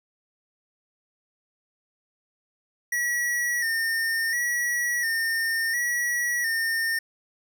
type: tone with vibrato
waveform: square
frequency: 1873 Hz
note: A#6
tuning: 8 cents sharp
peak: -24 dBFS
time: 2.92-6.99 s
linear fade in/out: 5 ms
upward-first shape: square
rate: 0.71 Hz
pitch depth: 50 cents each way
effects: none